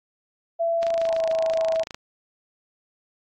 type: tone with pitch glide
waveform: sine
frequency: 670 to 650.2 Hz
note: E5 to E5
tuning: +28 to -24 cents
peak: -20 dBFS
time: 0.59-1.84 s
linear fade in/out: 20 ms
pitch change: -52 cents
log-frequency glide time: 0.86-1.28 s
type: click train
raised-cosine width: 0.2 ms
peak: -17 dBFS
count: 31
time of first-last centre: 0.83-1.945 s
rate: 26.9 Hz
effects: AAC 48 kbps